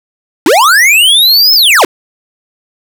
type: linear two-way sweep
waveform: square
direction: up then down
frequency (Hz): 257.4 to 5290 to 257.4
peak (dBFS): -4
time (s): 0.46-1.85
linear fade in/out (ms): 2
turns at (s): 1.54
effects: none